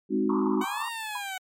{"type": "chord", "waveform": "sine", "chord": "Ab dominant seventh", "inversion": "none", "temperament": "equal", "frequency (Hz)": [207.7, 261.6, 311.1, 370], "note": ["Ab3", "C4", "Eb4", "Gb4"], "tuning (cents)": [0, 0, 0, 0], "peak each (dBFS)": -28, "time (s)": [0.09, 0.65], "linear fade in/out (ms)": 50}
{"type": "band-pass noise", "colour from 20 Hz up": "white", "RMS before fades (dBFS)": -34, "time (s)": [0.29, 0.89], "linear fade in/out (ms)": 5, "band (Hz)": [880, 1200], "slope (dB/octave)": 96}
{"type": "linear two-way sweep", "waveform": "15% pulse", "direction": "up then down", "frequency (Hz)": [744, 937, 744], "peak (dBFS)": -26, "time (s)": [0.61, 1.38], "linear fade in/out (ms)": 5, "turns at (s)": 0.88}
{"type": "tone with exponential decay", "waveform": "sine", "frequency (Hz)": 990, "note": "B5", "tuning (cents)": 4, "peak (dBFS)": -28, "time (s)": [1.15, 1.26], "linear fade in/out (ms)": 5, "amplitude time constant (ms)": 22}
{"effects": ["MP3 64 kbps"]}